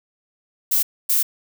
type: noise bursts at uneven times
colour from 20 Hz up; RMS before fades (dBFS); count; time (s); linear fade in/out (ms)
violet; -18; 2; 0.71-0.83 / 1.09-1.23; 10
effects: none